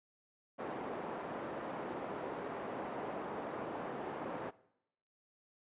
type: band-pass noise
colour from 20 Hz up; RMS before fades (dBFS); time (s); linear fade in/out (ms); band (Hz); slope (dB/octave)
pink; -42; 0.58-4.51; 20; 310 to 1000; 12
effects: noise-tail reverb RT60 0.8 s tail -20 dB re dry + resampled to 8000 Hz